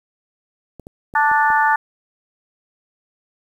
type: clicks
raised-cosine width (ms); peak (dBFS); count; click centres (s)
2; -23; 5; 0.797 / 0.869 / 1.139 / 1.315 / 1.503
type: harmonic tone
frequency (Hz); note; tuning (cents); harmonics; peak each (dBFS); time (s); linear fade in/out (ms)
293.7; D4; 0; 3 / 4 / 5 / 6; -15 / -22 / -20 / -20; 1.15-1.76; 5
effects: 8-bit